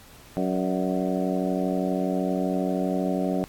harmonic tone with a mistuned harmonic, 92.5 Hz, F#2, in tune, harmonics 2 / 3 / 4 / 5 / 6 / 7 / 8, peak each -27 / -28 / -32 / -34 / -32 / -33 / -35 dBFS, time 0.37-3.44 s, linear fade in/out 0 ms, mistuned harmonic 6, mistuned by +62 cents, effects pink hiss -50 dBFS RMS until 3.48 s + AAC 64 kbps

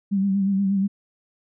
sine tone with vibrato, 196 Hz, G3, in tune, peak -18 dBFS, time 0.11-0.88 s, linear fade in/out 20 ms, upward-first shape sine, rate 8.4 Hz, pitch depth 44 cents each way, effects none

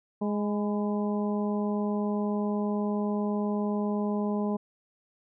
harmonic tone with a mistuned harmonic, 207.7 Hz, G#3, in tune, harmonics 1 / 2 / 3 / 4 / 5, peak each -27 / -33 / -37 / -39 / -41 dBFS, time 0.21-4.57 s, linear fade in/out 10 ms, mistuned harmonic 5, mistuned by -46 cents, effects none

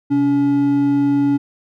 triangle tone pair together, 130.81 / 283.5 Hz, C3 / C#4, 0 / +39 cents, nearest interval octave + minor second, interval 1339 cents, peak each -23 / -11 dBFS, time 0.1-1.38 s, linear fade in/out 20 ms, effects none

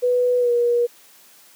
sine tone with pitch glide, 493.9 to 478.2 Hz, B4 to A#4, 0 to +44 cents, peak -15 dBFS, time 0.02-0.87 s, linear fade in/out 20 ms, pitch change -56 cents, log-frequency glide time 0.39-0.51 s, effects white hiss -50 dBFS RMS until 1.55 s + high-pass 200 Hz 12 dB/octave

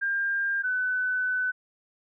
sine tone pair in turn, 1600 / 1504.1 Hz, G6 / F#6, +35 / +28 cents, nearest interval minor second, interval 107 cents, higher first, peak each -24 dBFS, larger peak neither, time 0.01-0.63 / 0.63-1.52 s, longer second, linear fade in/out 20 ms, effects none

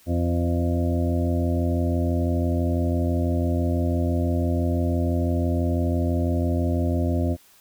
harmonic tone with a mistuned harmonic, 86 Hz, F2, 26 cents flat, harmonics 1 / 2 / 3 / 4 / 6 / 7 / 8, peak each -22 / -31 / -26 / -31 / -35 / -32 / -37 dBFS, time 0.06-7.37 s, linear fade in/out 50 ms, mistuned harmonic 7, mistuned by +18 cents, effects white hiss -55 dBFS RMS until 7.6 s

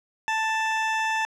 20% pulse tone, 882 Hz, A5, 4 cents sharp, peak -18 dBFS, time 0.28-1.25 s, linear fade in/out 0 ms, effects low-pass 5000 Hz 12 dB/octave

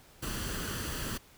pink noise with comb filter, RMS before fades -36 dBFS, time 0.22-1.18 s, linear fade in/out 10 ms, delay 0.66 ms, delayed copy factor +0.55, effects pink hiss -58 dBFS RMS until 1.37 s

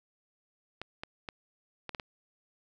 clicks, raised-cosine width 0.3 ms, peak -22 dBFS, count 6, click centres 0.816 / 1.035 / 1.288 / 1.893 / 1.948 / 1.998 s, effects none

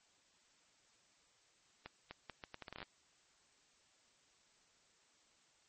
accelerating click train, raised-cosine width 0.3 ms, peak -30 dBFS, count 13, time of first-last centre 1.86-2.828 s, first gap 250 ms, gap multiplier 0.75, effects white hiss -71 dBFS RMS until 5.68 s + MP3 32 kbps

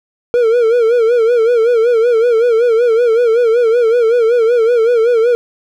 triangle tone with vibrato, 466.2 Hz, A#4, in tune, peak -6 dBFS, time 0.34-5.35 s, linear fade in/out 0 ms, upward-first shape sine, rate 5.3 Hz, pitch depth 95 cents each way, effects none

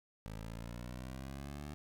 15% pulse exponential sweep, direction up, 52.8 to 74.9 Hz, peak -37 dBFS, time 0.26-1.74 s, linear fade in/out 0 ms, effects none

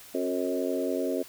harmonic tone with a mistuned harmonic, 90.2 Hz, F#2, 44 cents flat, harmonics 3 / 4 / 5 / 6 / 7, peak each -31 / -32 / -33 / -34 / -34 dBFS, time 0.14-1.23 s, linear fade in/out 10 ms, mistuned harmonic 4, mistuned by +18 cents, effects white hiss -49 dBFS RMS until 1.28 s

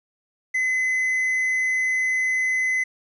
triangle tone, 2032 Hz, B6, 49 cents sharp, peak -18 dBFS, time 0.54-2.84 s, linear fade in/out 10 ms, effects resampled to 24000 Hz + 9-bit

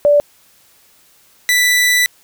sine / sawtooth tone pair in turn, 583 / 1976.9 Hz, D5 / B6, -13 / +1 cents, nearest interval octave + major sixth, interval 2114 cents, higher second, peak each -7 dBFS, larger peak neither, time 0.05-0.2 / 1.49-2.06 s, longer second, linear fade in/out 0 ms, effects white hiss -51 dBFS RMS until 2.23 s

